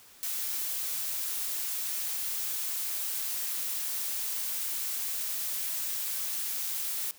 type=noise; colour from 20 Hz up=blue; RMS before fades=-33 dBFS; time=0.23-7.11 s; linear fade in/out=0 ms; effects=white hiss -55 dBFS RMS until 7.18 s